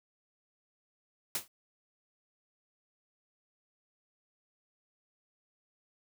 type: noise with exponential decay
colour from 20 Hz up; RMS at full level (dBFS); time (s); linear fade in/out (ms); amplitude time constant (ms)
white; -29; 1.35-1.48; 2; 28
effects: none